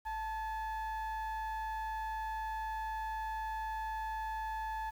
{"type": "tone with frequency modulation", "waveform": "sine", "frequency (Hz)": 880, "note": "A5", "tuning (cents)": 0, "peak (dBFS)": -33, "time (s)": [0.05, 4.91], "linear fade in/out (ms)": 20, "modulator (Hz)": 828, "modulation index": 0.62, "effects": ["tanh soft clip ceiling -35 dBFS", "10-bit"]}